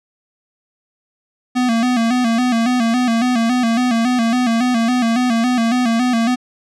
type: tone with vibrato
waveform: square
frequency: 239.1 Hz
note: A#3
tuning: 44 cents sharp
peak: -14 dBFS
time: 1.55-6.36 s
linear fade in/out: 20 ms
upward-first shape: square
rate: 3.6 Hz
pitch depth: 78 cents each way
effects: low-pass 7000 Hz 12 dB/octave